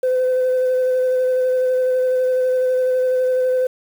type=tone with vibrato; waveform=sine; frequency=510 Hz; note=C5; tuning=44 cents flat; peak=-13 dBFS; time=0.03-3.67 s; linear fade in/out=5 ms; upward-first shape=sine; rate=12 Hz; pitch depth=13 cents each way; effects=tanh soft clip ceiling -12 dBFS + 7-bit